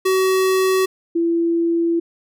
square / sine tone pair in turn, 377.5 / 336.3 Hz, F#4 / E4, +35 / +35 cents, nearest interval major second, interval 200 cents, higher first, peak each -15 dBFS, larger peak neither, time 0.05-0.86 / 1.15-2 s, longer second, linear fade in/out 10 ms, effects none

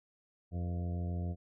harmonic tone with a mistuned harmonic, 87.31 Hz, F2, in tune, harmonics 1 / 2 / 3 / 4 / 5 / 6 / 7 / 8, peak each -34 / -40 / -49 / -51 / -54 / -55 / -54 / -53 dBFS, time 0.51-1.36 s, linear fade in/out 50 ms, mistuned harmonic 6, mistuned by -49 cents, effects none

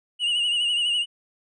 triangle tone with vibrato, 2876 Hz, F#7, 50 cents flat, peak -19 dBFS, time 0.19-1.06 s, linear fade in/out 50 ms, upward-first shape triangle, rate 12 Hz, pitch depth 66 cents each way, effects resampled to 24000 Hz

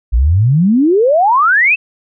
sine exponential sweep, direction up, 53 to 2700 Hz, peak -7 dBFS, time 0.12-1.76 s, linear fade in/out 20 ms, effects none

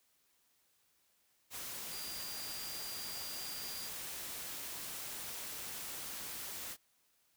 sine tone in noise, 4771 Hz, D8, 26 cents sharp, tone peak -46 dBFS, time 1.9-3.91 s, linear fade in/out 50 ms, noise white, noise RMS -44 dBFS, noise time 1.5-6.77 s, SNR -5 dB, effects white hiss -74 dBFS RMS until 7.36 s

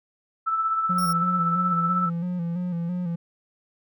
sine tone with tremolo, 1318.5 Hz, E6, in tune, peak -19 dBFS, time 0.46-2.1 s, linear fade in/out 20 ms, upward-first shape triangle, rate 16 Hz, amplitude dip 50%
triangle tone with vibrato, 174.2 Hz, F3, 4 cents flat, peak -23 dBFS, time 0.89-3.16 s, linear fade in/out 10 ms, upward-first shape square, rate 3 Hz, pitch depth 49 cents each way
5% pulse tone, 5500 Hz, F8, 27 cents flat, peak -26 dBFS, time 0.98-1.13 s, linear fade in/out 5 ms
effects none

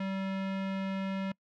square tone with low-pass filter, 192.8 Hz, G3, 28 cents flat, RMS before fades -34 dBFS, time 0-1.32 s, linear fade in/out 5 ms, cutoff 2700 Hz, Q 1.2, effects noise-tail reverb RT60 0.1 s tail -25 dB re dry

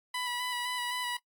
15% pulse tone with vibrato, 985 Hz, B5, 5 cents flat, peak -26 dBFS, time 0.14-1.17 s, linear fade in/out 5 ms, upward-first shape square, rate 3.9 Hz, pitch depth 20 cents each way, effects noise-tail reverb RT60 0.1 s tail -22 dB re dry + AAC 64 kbps

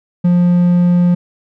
triangle tone, 176.2 Hz, F3, 16 cents sharp, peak -6 dBFS, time 0.24-1.15 s, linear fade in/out 10 ms, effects none

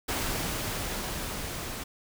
pink noise with level ramp, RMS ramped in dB -30 to -37 dBFS, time 0.08-1.84 s, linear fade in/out 10 ms, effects none

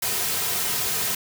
white noise with comb filter, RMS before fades -25 dBFS, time 0.02-1.15 s, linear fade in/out 5 ms, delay 3.5 ms, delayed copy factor -0.55, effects none

